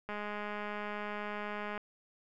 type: click train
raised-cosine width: 0.5 ms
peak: -25 dBFS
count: 352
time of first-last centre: 0.09-1.778 s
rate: 208 Hz
effects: none